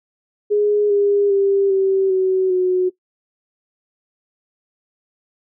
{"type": "tone with pitch steps", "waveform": "sine", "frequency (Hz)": [415.3, 405.1, 395.2, 385.5, 376, 366.8], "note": ["G#4", "G#4", "G4", "G4", "F#4", "F#4"], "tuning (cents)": [0, -43, 14, -29, 28, -15], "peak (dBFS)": -13, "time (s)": [0.5, 2.9], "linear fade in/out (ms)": 20, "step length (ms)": 400, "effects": ["noise-tail reverb RT60 0.1 s tail -18 dB re dry"]}